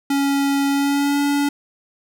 square tone with pitch glide, 278.9 to 285.4 Hz, C#4 to D4, +11 to -49 cents, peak -17 dBFS, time 0.1-1.49 s, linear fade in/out 5 ms, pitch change +40 cents, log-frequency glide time 0.68-1.2 s, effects none

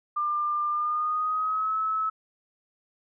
sine tone with pitch glide, 1196 to 1296.7 Hz, D6 to E6, +31 to -29 cents, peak -24 dBFS, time 0.16-2.1 s, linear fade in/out 10 ms, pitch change +140 cents, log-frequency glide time 0.71-1.76 s, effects none

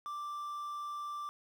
triangle tone with quantisation, 1176 Hz, D6, 2 cents sharp, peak -36 dBFS, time 0.06-1.29 s, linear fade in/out 0 ms, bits 10, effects none

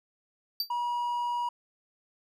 square tone with exponential decay, 4651 Hz, D8, 18 cents flat, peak -24 dBFS, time 0.6-0.71 s, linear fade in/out 2 ms, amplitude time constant 23 ms
triangle tone, 962 Hz, B5, 46 cents flat, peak -26 dBFS, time 0.7-1.49 s, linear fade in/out 5 ms
effects none

